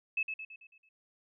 sine tone with echo, 2600 Hz, E7, 24 cents flat, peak -28 dBFS, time 0.17-0.23 s, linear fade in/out 5 ms, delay 110 ms, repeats 6, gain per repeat -6 dB, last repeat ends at 0.89 s, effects none

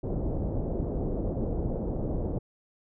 pink low-pass noise, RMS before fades -30 dBFS, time 0.03-2.39 s, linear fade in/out 10 ms, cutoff 580 Hz, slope 24 dB/octave, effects none

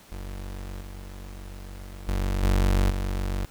35% pulse tone with level steps, 47.21 Hz, F#1, 36 cents sharp, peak -32 / -36 / -22 / -17 / -24 dBFS, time 0.12-3.45 s, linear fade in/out 0 ms, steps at 0.81 / 2.08 / 2.43 / 2.9 s, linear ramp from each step 2 ms, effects pink hiss -52 dBFS RMS until 3.5 s

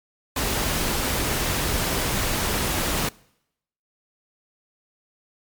pink noise, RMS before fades -24 dBFS, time 0.36-3.09 s, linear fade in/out 5 ms, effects noise-tail reverb RT60 0.8 s tail -24 dB re dry + MP3 96 kbps

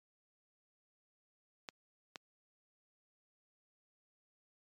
clicks, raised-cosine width 0.2 ms, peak -25 dBFS, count 2, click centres 1.688 / 2.158 s, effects high-pass 200 Hz 12 dB/octave + MP3 64 kbps

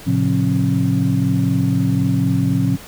sine tone cluster, 113.4 / 137.4 / 178.7 / 270.3 Hz, A#2 / C#3 / F3 / C#4, -47 / -15 / +40 / -44 cents, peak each -19 dBFS, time 0.06-2.77 s, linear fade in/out 20 ms, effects tanh soft clip ceiling -5 dBFS + pink hiss -38 dBFS RMS until 2.87 s

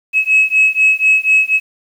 sine beating tone pair, 2569 / 2573.1 Hz, E7 / E7, -45 / -42 cents, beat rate 4.1 Hz, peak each -11 dBFS, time 0.13-1.6 s, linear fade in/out 50 ms, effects tanh soft clip ceiling -3 dBFS + 7-bit

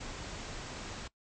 pink low-pass noise, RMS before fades -43 dBFS, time 0-1.08 s, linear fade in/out 10 ms, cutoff 7900 Hz, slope 96 dB/octave, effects noise-tail reverb RT60 0.1 s tail -20 dB re dry

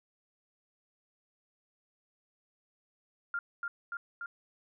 sine tone with echo, 1399 Hz, F6, 3 cents sharp, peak -31 dBFS, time 3.34-3.39 s, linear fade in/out 2 ms, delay 290 ms, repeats 3, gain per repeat -2 dB, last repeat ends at 4.26 s, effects none

